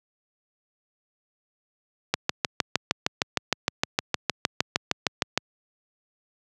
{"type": "click train", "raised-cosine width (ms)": 0.2, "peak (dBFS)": -3, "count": 22, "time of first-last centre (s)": [2.14, 5.376], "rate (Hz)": 6.49, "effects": ["high-pass 100 Hz 12 dB/octave"]}